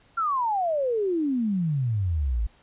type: exponential sweep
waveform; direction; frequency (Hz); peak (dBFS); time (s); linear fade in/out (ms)
sine; down; 1396.9 to 51; -22; 0.17-2.47; 10
effects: pink hiss -59 dBFS RMS until 2.62 s + resampled to 8000 Hz